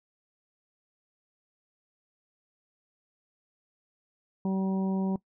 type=harmonic tone; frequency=191.2 Hz; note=G3; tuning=43 cents flat; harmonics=1 / 2 / 3 / 4 / 5; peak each=-26 / -36 / -42 / -43 / -42 dBFS; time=4.45-5.16 s; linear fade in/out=2 ms; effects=noise-tail reverb RT60 0.1 s tail -20 dB re dry